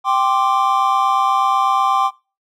triangle chord, G suspended fourth, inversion none, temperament equal, 784 / 1046.5 / 1174.7 Hz, G5 / C6 / D6, 0 / 0 / 0 cents, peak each -16 dBFS, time 0.04-2.11 s, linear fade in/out 50 ms, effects noise-tail reverb RT60 0.3 s tail -20 dB re dry

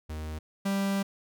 45% pulse tone pair in turn, 77.78 / 196.84 Hz, D#2 / G3, 0 / +7 cents, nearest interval octave + major third, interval 1607 cents, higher second, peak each -34 / -26 dBFS, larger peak second, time 0.09-0.39 / 0.65-1.03 s, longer second, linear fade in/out 10 ms, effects none

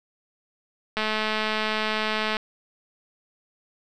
click train, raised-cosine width 0.3 ms, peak -10 dBFS, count 303, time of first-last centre 0.97-2.368 s, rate 216 Hz, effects none

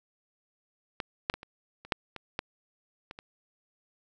clicks, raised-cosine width 0.3 ms, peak -16 / -10 / -18 / -28 / -30 / -9 / -23 / -14 / -25 / -27 dBFS, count 10, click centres 1.002 / 1.299 / 1.34 / 1.431 / 1.85 / 1.922 / 2.163 / 2.391 / 3.111 / 3.189 s, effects none

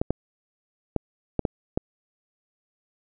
clicks, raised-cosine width 2 ms, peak -9 dBFS, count 6, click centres 0.015 / 0.106 / 0.963 / 1.393 / 1.452 / 1.775 s, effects none

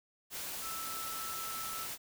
sine tone in noise, 1318.5 Hz, E6, in tune, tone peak -42 dBFS, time 0.61-1.88 s, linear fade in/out 50 ms, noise white, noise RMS -41 dBFS, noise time 0.3-1.98 s, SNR -4 dB, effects none

